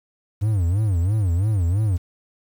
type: tone with vibrato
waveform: triangle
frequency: 96.1 Hz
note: G2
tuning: 34 cents flat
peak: -15 dBFS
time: 0.41-1.98 s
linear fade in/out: 20 ms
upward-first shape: sine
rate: 3 Hz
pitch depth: 240 cents each way
effects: 8-bit